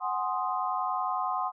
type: chord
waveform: sine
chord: Ab dominant seventh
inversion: third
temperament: equal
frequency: 740 / 830.6 / 1046.5 / 1244.5 Hz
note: Gb5 / Ab5 / C6 / Eb6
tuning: 0 / 0 / 0 / 0 cents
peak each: -32 / -36 / -31 / -34 dBFS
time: 0-1.52 s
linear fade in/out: 50 ms
effects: none